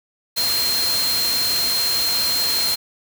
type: tone in noise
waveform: sine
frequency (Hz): 4186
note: C8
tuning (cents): 0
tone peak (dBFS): -19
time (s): 0.36-2.76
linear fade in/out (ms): 20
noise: white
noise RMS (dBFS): -24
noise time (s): 0.36-2.76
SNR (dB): +2
effects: none